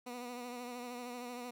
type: tone with vibrato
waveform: 15% pulse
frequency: 244.8 Hz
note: B3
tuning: 15 cents flat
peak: -36 dBFS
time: 0.06-1.51 s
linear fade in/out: 10 ms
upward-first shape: triangle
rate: 13 Hz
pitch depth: 44 cents each way
effects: none